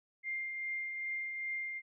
sine tone with tremolo, 2107 Hz, C7, 12 cents sharp, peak -34 dBFS, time 0.23-1.82 s, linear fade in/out 50 ms, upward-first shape triangle, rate 2.5 Hz, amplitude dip 40%, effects none

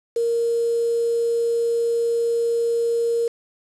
sine tone with quantisation, 466.2 Hz, A#4, in tune, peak -18 dBFS, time 0.16-3.28 s, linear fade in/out 5 ms, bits 6, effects low-pass 8000 Hz 12 dB/octave

